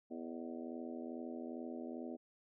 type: harmonic tone with a mistuned harmonic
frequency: 82.41 Hz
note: E2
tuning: in tune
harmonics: 3 / 4 / 5 / 6 / 7 / 8 / 9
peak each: -45 / -48 / -51 / -56 / -54 / -54 / -58 dBFS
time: 0.1-2.17 s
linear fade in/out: 20 ms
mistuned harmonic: 8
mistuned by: -79 cents
effects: none